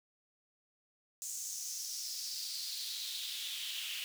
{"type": "noise with high-pass filter sweep", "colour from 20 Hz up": "pink", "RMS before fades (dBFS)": -41, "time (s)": [1.22, 4.04], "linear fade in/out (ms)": 0, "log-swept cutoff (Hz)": [7000, 2800], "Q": 4.1, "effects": []}